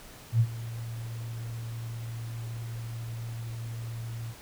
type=tone with ADSR envelope; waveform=sine; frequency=115.1 Hz; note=A#2; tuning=22 cents flat; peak=-17 dBFS; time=0.32-4.35 s; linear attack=80 ms; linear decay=62 ms; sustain=-17 dB; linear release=53 ms; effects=pink hiss -49 dBFS RMS until 4.41 s